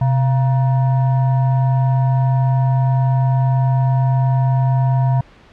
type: tone with frequency modulation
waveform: sine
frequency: 129.2 Hz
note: C3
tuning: 21 cents flat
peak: -12 dBFS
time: 0.01-5.21 s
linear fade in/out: 5 ms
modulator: 817 Hz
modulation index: 0.38
effects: pink hiss -46 dBFS RMS until 5.52 s + low-pass 3000 Hz 12 dB/octave